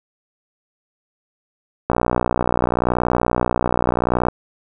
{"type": "click train", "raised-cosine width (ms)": 1, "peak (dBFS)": -3, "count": 146, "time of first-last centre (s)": [1.9, 4.285], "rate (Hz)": 60.8, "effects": []}